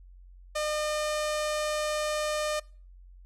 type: tone with low-pass filter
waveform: sawtooth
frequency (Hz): 606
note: D#5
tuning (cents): -46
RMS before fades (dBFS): -30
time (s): 0.55-2.6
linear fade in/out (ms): 10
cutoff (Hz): 8900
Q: 1.2
effects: noise-tail reverb RT60 0.4 s tail -23 dB re dry + added 45 Hz sine -48 dBFS peak until 3.25 s